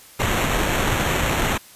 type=noise with sample-and-hold; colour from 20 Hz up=pink; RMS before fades=-21 dBFS; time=0.19-1.58 s; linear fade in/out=10 ms; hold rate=4900 Hz; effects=white hiss -46 dBFS RMS until 1.75 s + resampled to 32000 Hz